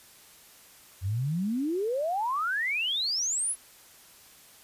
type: exponential sweep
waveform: sine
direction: up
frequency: 87.31 to 11110 Hz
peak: -26 dBFS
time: 1.01-3.56 s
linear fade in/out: 50 ms
effects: white hiss -54 dBFS RMS until 4.63 s + resampled to 32000 Hz